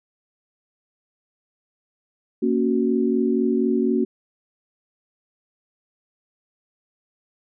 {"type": "chord", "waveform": "sine", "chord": "F# major", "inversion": "first", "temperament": "equal", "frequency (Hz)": [233.1, 277.2, 370], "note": ["A#3", "C#4", "F#4"], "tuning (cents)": [0, 0, 0], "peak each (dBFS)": [-21, -23, -22], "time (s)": [2.42, 4.05], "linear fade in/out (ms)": 10, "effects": []}